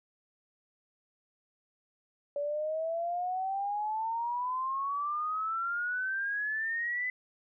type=exponential sweep; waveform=sine; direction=up; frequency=570 to 2018 Hz; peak=-30 dBFS; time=2.36-7.1 s; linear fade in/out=2 ms; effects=none